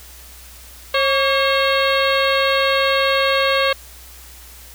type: harmonic tone with a mistuned harmonic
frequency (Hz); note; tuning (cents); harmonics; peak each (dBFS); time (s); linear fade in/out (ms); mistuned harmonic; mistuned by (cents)
541; C#5; -42; 1 / 2 / 3 / 4 / 5 / 6 / 7 / 8; -18 / -21 / -23 / -24 / -25 / -26 / -26 / -27; 0.94-3.73; 5; 2; +81
effects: added 61 Hz sine -42 dBFS peak until 4.74 s + white hiss -42 dBFS RMS until 4.74 s